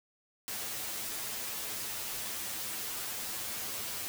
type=noise with comb filter; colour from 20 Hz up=white; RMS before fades=-38 dBFS; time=0.48-4.08 s; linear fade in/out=0 ms; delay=9.2 ms; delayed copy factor=+0.9; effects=none